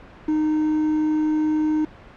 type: tone with quantisation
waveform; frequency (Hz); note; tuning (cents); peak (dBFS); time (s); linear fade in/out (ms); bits
triangle; 308.1; D#4; -17; -16; 0.28-1.85; 5; 6
effects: pink hiss -44 dBFS RMS until 2.16 s + low-pass 2000 Hz 12 dB/octave